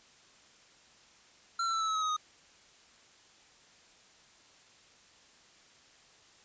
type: tone with pitch steps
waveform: square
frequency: 1361 / 1343.8 / 1326.8 / 1310.1 / 1293.5 / 1277.2 / 1261.1 / 1245.2 Hz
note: F6 / E6 / E6 / E6 / E6 / D#6 / D#6 / D#6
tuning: -45 / +33 / +11 / -11 / -33 / +45 / +23 / +1 cents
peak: -30 dBFS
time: 1.59-2.166 s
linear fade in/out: 5 ms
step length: 72 ms
effects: white hiss -60 dBFS RMS until 6.44 s + resampled to 16000 Hz